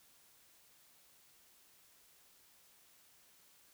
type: silence
effects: white hiss -66 dBFS RMS until 3.73 s